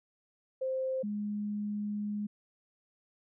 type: tone pair in turn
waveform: sine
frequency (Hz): 523.3 / 207.7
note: C5 / G#3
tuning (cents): 0 / 0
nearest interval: octave + major third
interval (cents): 1600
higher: first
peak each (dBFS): -30 / -32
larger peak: first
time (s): 0.61-1.03 / 1.03-2.27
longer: second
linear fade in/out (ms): 10
effects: none

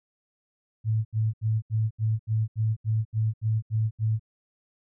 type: tone bursts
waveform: sine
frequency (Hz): 110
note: A2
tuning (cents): 0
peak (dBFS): -21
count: 12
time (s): 0.84-4.196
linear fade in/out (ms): 50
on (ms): 210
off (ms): 76
effects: none

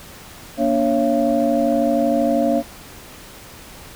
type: tone cluster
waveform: sine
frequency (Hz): 236.9 / 289.7 / 550 / 680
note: A#3 / D4 / C#5 / F5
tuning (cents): +28 / -24 / -14 / -46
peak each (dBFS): -20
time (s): 0.57-2.63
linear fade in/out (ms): 50
effects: tanh soft clip ceiling -5 dBFS + pink hiss -40 dBFS RMS until 3.95 s

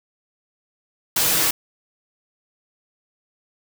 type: noise with comb filter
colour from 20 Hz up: white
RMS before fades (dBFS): -19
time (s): 1.16-1.51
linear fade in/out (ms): 5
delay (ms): 6.2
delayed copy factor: +0.55
effects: none

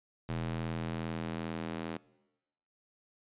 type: tone with high-pass filter sweep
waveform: square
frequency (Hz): 41.2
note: E1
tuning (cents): 0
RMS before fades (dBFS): -37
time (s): 0.29-1.97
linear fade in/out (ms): 0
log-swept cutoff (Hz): 110 to 250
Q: 1.2
effects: noise-tail reverb RT60 1.0 s tail -22 dB re dry + resampled to 8000 Hz

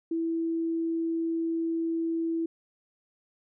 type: tone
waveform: sine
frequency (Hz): 329.6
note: E4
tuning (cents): 0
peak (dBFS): -26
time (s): 0.11-2.46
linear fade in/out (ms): 5
effects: none

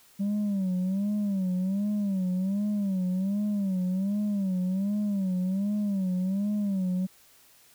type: tone with vibrato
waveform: sine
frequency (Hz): 194.9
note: G3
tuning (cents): -10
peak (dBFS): -22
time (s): 0.19-7.07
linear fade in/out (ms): 20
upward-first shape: sine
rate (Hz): 1.3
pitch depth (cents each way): 120
effects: tanh soft clip ceiling -24 dBFS + white hiss -58 dBFS RMS until 7.74 s

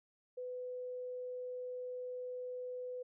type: tone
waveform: sine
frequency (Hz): 500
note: B4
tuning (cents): +21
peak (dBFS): -40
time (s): 0.37-3.03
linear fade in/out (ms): 10
effects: none

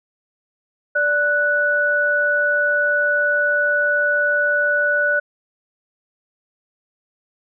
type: tone pair together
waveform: sine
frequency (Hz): 585.2 / 1479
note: D5 / F#6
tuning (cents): -6 / -1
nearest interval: octave + major third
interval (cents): 1605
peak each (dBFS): -21 / -16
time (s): 0.95-5.2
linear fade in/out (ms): 10
effects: none

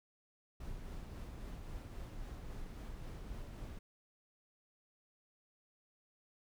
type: noise with tremolo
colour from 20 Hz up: brown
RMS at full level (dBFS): -45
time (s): 0.6-3.79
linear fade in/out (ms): 5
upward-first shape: sine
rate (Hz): 3.7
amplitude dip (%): 25
effects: none

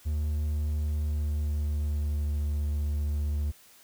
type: tone with pitch glide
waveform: triangle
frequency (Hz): 75.5 to 73.73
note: D2 to D2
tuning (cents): +48 to +7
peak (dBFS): -24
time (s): 0.05-3.52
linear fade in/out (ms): 20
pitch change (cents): -41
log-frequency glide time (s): 0.34-2.45
effects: white hiss -56 dBFS RMS until 3.83 s

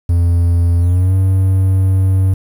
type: tone with pitch glide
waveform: triangle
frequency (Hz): 86 to 94.87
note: F2 to F#2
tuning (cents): -26 to +44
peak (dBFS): -7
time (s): 0.09-2.34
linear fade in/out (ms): 5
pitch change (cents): +170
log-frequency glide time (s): 0.79-1.15
effects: 7-bit

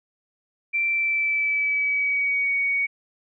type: tone with pitch glide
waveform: sine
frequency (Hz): 2349 to 2240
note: D7 to C#7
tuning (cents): 0 to +18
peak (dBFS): -20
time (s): 0.73-2.87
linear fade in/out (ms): 20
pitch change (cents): -82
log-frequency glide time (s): 0.84-2.53
effects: none

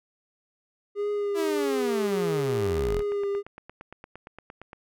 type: tone with vibrato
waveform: triangle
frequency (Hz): 407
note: G#4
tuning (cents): -35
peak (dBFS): -23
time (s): 0.95-3.43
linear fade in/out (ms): 50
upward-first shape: triangle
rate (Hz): 1.6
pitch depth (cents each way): 32
type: linear sweep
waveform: sawtooth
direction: down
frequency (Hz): 338.5 to 30.44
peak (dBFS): -24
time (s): 1.34-3.03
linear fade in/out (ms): 50
type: click train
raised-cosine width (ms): 0.5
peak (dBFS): -27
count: 19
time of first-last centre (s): 2.66-4.731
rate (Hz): 8.69
effects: none

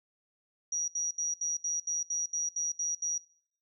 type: tone bursts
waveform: sine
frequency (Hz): 5770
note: F#8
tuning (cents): -44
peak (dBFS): -29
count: 11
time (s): 0.72-3.18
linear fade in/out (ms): 5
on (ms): 160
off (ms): 70
effects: noise-tail reverb RT60 0.6 s tail -23 dB re dry

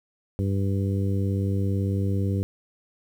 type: harmonic tone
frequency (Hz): 98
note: G2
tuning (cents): 0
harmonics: 1 / 2 / 3 / 4 / 5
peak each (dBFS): -23 / -29 / -33 / -35 / -37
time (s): 0.39-2.43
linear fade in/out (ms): 0
effects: 9-bit

